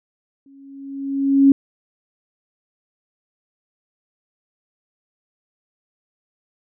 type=tone with exponential growth; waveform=sine; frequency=275.1 Hz; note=C#4; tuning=13 cents flat; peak=-6 dBFS; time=0.46-1.52 s; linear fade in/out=2 ms; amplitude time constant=230 ms; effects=none